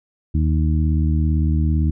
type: harmonic tone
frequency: 77.78 Hz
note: D#2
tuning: in tune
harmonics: 1 / 2 / 3 / 4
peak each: -16 / -22 / -26 / -28 dBFS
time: 0.34-1.91 s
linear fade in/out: 10 ms
effects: none